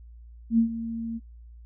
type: tone with ADSR envelope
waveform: sine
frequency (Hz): 228.5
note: A#3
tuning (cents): -34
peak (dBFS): -15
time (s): 0.5-1.2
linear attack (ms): 83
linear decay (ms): 100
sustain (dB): -14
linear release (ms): 35
effects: noise-tail reverb RT60 0.1 s tail -25 dB re dry + added 58 Hz sine -44 dBFS peak until 1.65 s